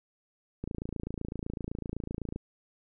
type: click train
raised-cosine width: 3 ms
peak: -22 dBFS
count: 49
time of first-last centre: 0.64-2.36 s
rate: 27.9 Hz
effects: none